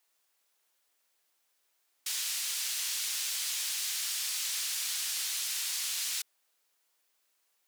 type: band-pass noise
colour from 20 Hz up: pink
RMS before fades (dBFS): -34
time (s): 2.06-6.22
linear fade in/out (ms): 5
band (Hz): 3800 to 12000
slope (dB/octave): 12
effects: white hiss -75 dBFS RMS until 7.67 s + high-pass 400 Hz 12 dB/octave